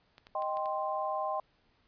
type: clicks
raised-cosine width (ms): 0.2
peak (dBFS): -33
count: 5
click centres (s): 0.181 / 0.269 / 0.422 / 0.571 / 0.658
type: chord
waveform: sine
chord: C minor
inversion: first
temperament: equal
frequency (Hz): 622.3 / 784 / 1046.5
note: Eb5 / G5 / C6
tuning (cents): 0 / 0 / 0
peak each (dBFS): -35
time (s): 0.35-1.4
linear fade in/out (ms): 2
effects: pink hiss -70 dBFS RMS until 1.87 s + resampled to 11025 Hz